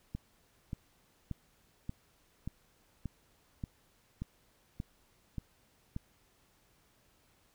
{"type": "click train", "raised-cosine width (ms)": 5, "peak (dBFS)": -25, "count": 11, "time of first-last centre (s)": [0.15, 5.964], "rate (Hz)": 1.72, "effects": ["pink hiss -69 dBFS RMS until 7.54 s"]}